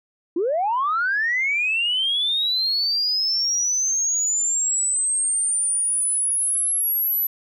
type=linear sweep; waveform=sine; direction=up; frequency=314.6 to 12000 Hz; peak=-18 dBFS; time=0.36-7.27 s; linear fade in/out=5 ms; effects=tanh soft clip ceiling -14 dBFS